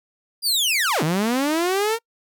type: linear two-way sweep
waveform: sawtooth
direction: down then up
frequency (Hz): 4904 to 146.83 to 465.9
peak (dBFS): -15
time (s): 0.42-1.99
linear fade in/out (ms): 50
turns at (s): 1.03
effects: noise-tail reverb RT60 0.1 s tail -26 dB re dry

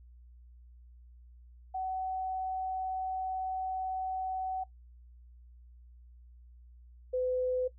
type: tone pair in turn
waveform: sine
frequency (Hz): 753 / 506.3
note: F#5 / B4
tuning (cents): +30 / +43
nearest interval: perfect fifth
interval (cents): 687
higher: first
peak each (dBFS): -32 / -28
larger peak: second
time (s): 1.74-4.64 / 7.13-7.68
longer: first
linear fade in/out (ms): 10
effects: noise-tail reverb RT60 0.1 s tail -17 dB re dry + added 60 Hz sine -52 dBFS peak until 7.78 s

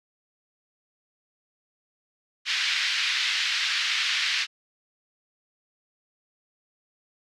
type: band-pass noise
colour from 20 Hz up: pink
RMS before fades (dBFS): -26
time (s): 2.45-4.47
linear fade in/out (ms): 50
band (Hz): 1800 to 4800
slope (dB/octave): 24
effects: none

